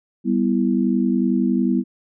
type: chord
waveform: sine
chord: E minor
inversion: first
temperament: equal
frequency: 196 / 246.9 / 329.6 Hz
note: G3 / B3 / E4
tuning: 0 / 0 / 0 cents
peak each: -20 / -19 / -23 dBFS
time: 0.24-1.84 s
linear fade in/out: 50 ms
effects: none